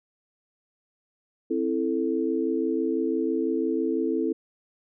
sine chord, A minor, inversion first, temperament just, 264 / 330 / 440 Hz, C4 / E4 / A4, +16 / +2 / 0 cents, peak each -28 / -26 / -28 dBFS, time 1.5-4.33 s, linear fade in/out 10 ms, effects none

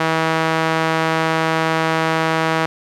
sawtooth tone with band-pass filter, 161.1 Hz, E3, 39 cents flat, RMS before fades -18 dBFS, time 0-2.66 s, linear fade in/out 5 ms, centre 1300 Hz, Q 0.72, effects none

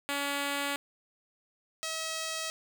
5% pulse tone pair in turn, 283.1 / 642.2 Hz, C#4 / E5, +37 / -45 cents, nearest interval octave + major second, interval 1418 cents, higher second, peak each -19 / -22 dBFS, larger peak first, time 0.09-0.76 / 1.83-2.5 s, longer neither, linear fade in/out 0 ms, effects none

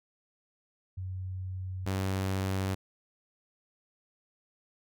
sine / sawtooth tone pair in turn, 93.1 / 95.66 Hz, F#2 / G2, +11 / -42 cents, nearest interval unison, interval 47 cents, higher second, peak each -34 / -25 dBFS, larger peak second, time 0.97-1.86 / 1.86-2.75 s, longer neither, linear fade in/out 10 ms, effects none

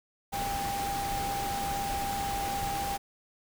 sine tone in noise, 797 Hz, G5, 28 cents sharp, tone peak -31 dBFS, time 0.32-2.98 s, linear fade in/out 20 ms, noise pink, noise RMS -36 dBFS, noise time 0.32-2.98 s, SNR +2 dB, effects none

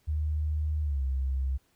sine tone with pitch glide, 76.2 to 66.34 Hz, D#2 to C2, -36 to +25 cents, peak -26 dBFS, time 0.07-1.58 s, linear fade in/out 20 ms, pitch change -239 cents, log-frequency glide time 0.82-1.03 s, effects pink hiss -69 dBFS RMS until 1.75 s

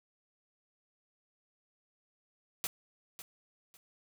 white noise with echo, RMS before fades -35 dBFS, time 2.64-2.67 s, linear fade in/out 0 ms, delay 550 ms, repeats 2, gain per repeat -12 dB, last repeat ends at 3.77 s, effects none

